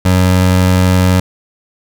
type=tone; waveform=25% pulse; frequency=91.9 Hz; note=F#2; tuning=11 cents flat; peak=-4 dBFS; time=0.05-1.2 s; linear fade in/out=5 ms; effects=none